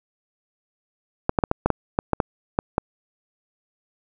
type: clicks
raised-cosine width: 1 ms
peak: -4 dBFS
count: 11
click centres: 1.294 / 1.388 / 1.438 / 1.514 / 1.66 / 1.703 / 1.989 / 2.133 / 2.202 / 2.589 / 2.781 s
effects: none